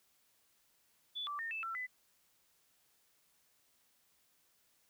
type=tone with pitch steps; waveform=sine; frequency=3461 / 1165 / 1826 / 2633 / 1344 / 2005 Hz; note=A7 / D6 / A#6 / E7 / E6 / B6; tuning=-29 / -14 / -36 / -3 / +33 / +26 cents; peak=-38 dBFS; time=1.15-1.87 s; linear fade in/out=20 ms; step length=120 ms; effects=white hiss -73 dBFS RMS until 4.89 s